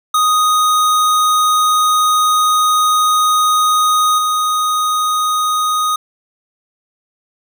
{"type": "tone with level steps", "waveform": "square", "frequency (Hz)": 1244.5, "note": "D#6", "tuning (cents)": 0, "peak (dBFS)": [-11, -14], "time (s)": [0.14, 5.96], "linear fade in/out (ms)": 5, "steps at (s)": 4.18, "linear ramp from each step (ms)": 5, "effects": []}